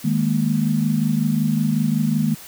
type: chord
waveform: sine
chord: D# suspended fourth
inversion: none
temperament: equal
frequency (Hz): 155.56 / 207.7 / 233.1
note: D#3 / G#3 / A#3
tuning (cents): 0 / 0 / 0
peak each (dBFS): -21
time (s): 0.04-2.35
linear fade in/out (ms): 10
effects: white hiss -40 dBFS RMS until 2.47 s